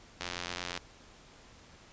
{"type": "click train", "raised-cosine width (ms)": 0.2, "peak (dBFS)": -18, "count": 51, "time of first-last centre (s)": [0.21, 0.776], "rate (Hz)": 88.4, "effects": ["pink hiss -56 dBFS RMS until 1.92 s", "resampled to 16000 Hz"]}